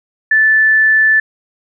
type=tone; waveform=sine; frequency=1753 Hz; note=A6; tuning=7 cents flat; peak=-7 dBFS; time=0.31-1.2 s; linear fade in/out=5 ms; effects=none